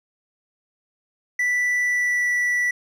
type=tone with pitch glide; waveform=triangle; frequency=1972 to 1959.5 Hz; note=B6 to B6; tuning=-3 to -14 cents; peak=-17 dBFS; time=1.39-2.71 s; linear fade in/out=5 ms; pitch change=-11 cents; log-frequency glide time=1.8-2.29 s; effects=none